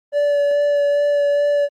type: tone with vibrato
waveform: triangle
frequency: 577 Hz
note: D5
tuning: 31 cents flat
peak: -12 dBFS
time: 0.12-1.69 s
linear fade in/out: 50 ms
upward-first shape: sine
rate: 2.4 Hz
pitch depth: 12 cents each way
effects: Opus 24 kbps